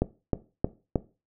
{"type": "click train", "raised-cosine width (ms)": 2, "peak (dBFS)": -9, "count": 4, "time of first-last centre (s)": [0.02, 0.958], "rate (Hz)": 3.2, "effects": ["noise-tail reverb RT60 0.3 s tail -17 dB re dry"]}